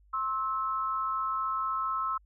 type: tone pair together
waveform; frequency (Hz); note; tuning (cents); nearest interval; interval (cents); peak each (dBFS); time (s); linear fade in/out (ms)
sine; 1062 / 1306.3; C6 / E6; +25 / -16; major third; 359; -32 / -30; 0.13-2.18; 10
effects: added 50 Hz sine -58 dBFS peak until 2.25 s